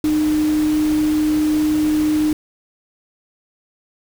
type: tone in noise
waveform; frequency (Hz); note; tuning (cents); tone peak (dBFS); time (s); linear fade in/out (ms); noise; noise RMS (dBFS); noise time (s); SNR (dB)
sine; 305.5; D#4; -32; -14; 0.04-2.33; 2; pink; -31; 0.04-2.33; +14
effects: none